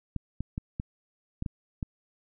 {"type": "clicks", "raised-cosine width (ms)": 5, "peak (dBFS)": -19, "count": 7, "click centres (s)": [0.163, 0.406, 0.579, 0.799, 1.424, 1.462, 1.828], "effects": []}